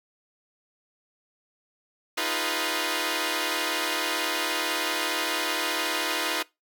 5% pulse chord, F half-diminished seventh, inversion third, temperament equal with one note detuned, 311.1 / 349.2 / 417 / 493.9 Hz, Eb4 / F4 / Ab4 / Cb5, 0 / 0 / +7 / 0 cents, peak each -19 / -19 / -24 / -19 dBFS, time 2.17-6.43 s, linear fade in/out 10 ms, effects noise-tail reverb RT60 0.2 s tail -21 dB re dry

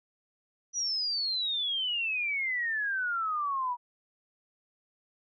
sine exponential sweep, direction down, 5920 to 955 Hz, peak -28 dBFS, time 0.73-3.77 s, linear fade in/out 50 ms, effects none

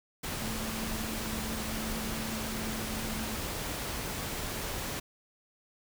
sine tone in noise, 220.4 Hz, A3, 3 cents sharp, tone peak -38 dBFS, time 0.41-3.35 s, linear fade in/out 10 ms, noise pink, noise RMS -36 dBFS, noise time 0.23-5 s, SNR -5 dB, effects none

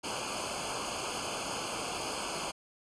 pink noise with comb filter, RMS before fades -36 dBFS, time 0.03-2.52 s, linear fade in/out 20 ms, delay 0.53 ms, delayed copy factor -1, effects resampled to 22050 Hz

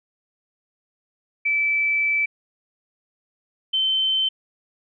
sine tone pair in turn, 2315 / 3085 Hz, D7 / G7, -25 / -28 cents, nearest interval perfect fourth, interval 497 cents, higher second, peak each -18 dBFS, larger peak neither, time 1.45-2.26 / 3.73-4.29 s, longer first, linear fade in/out 10 ms, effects none

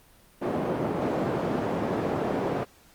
white band-pass noise, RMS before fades -28 dBFS, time 0.41-2.65 s, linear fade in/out 20 ms, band 150 to 520 Hz, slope 12 dB/octave, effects pink hiss -57 dBFS RMS until 2.94 s + Opus 32 kbps

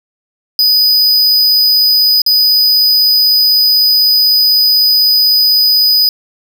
square tone with dropouts, 4978 Hz, D#8, in tune, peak -7 dBFS, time 0.59-6.09 s, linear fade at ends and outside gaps 1 ms, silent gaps 2.218-2.263 s, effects none

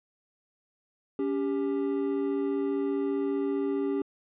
triangle tone pair together, 280.5 / 395.6 Hz, C#4 / G4, +21 / +16 cents, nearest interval tritone, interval 595 cents, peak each -27 dBFS, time 1.19-4.02 s, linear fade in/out 2 ms, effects resampled to 8000 Hz

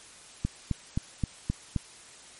click train, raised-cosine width 5 ms, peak -14 dBFS, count 6, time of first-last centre 0.45-1.762 s, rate 3.81 Hz, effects white hiss -50 dBFS RMS until 2.39 s + MP3 48 kbps

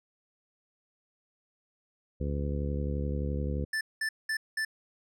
harmonic tone, 71.6 Hz, D2, 43 cents flat, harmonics 1 / 2 / 3 / 4 / 5 / 6 / 7, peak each -31 / -35 / -38 / -42 / -44 / -43 / -41 dBFS, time 2.2-3.65 s, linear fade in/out 10 ms
square tone bursts, 1760 Hz, A6, in tune, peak -29 dBFS, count 4, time 3.73-4.65 s, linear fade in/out 5 ms, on 80 ms, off 200 ms
effects low-pass 10000 Hz 12 dB/octave

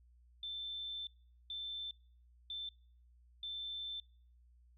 sine tone bursts at uneven times, 3544 Hz, A7, 12 cents sharp, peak -40 dBFS, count 4, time 0.43-1.07 / 1.5-1.91 / 2.5-2.69 / 3.43-4 s, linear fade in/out 2 ms, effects noise-tail reverb RT60 0.5 s tail -26 dB re dry + added 60 Hz sine -62 dBFS peak until 4.77 s

